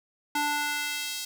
square tone with high-pass filter sweep, 293.7 Hz, D4, in tune, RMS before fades -30 dBFS, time 0.35-1.25 s, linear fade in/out 5 ms, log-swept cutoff 660 to 4400 Hz, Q 1.1, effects none

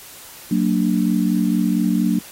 sine chord, Gb augmented, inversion none, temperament equal with one note detuned, 185 / 229.3 / 293.7 Hz, Gb3 / Bb3 / D4, 0 / -28 / 0 cents, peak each -19 / -19 / -21 dBFS, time 0.51-2.19 s, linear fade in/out 5 ms, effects white hiss -40 dBFS RMS until 2.31 s + AAC 48 kbps

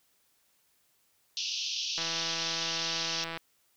white band-pass noise, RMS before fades -34 dBFS, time 1.37-3.24 s, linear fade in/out 0 ms, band 2600 to 6000 Hz, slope 96 dB/octave
click train, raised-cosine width 0.3 ms, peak -21 dBFS, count 231, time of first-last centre 1.98-3.374 s, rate 165 Hz
effects white hiss -70 dBFS RMS until 3.76 s

